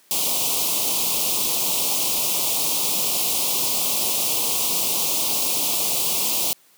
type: band-stop noise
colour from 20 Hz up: white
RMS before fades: -22 dBFS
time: 0.11-6.53 s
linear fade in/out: 0 ms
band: 1100 to 2500 Hz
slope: 48 dB/octave
effects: white hiss -56 dBFS RMS until 6.77 s + high-pass 150 Hz 12 dB/octave